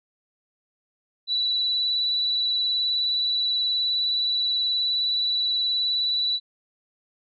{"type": "tone with vibrato", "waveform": "sine", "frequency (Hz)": 3951, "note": "B7", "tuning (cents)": 0, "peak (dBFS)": -21, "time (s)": [1.27, 6.4], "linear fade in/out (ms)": 50, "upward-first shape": "sine", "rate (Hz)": 19, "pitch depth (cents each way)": 17, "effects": []}